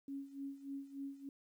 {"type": "tone with tremolo", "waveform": "sine", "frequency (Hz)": 276.4, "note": "C#4", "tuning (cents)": -5, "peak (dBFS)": -40, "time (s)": [0.08, 1.29], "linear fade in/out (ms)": 2, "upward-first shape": "sine", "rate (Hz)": 3.4, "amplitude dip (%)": 80, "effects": ["12-bit"]}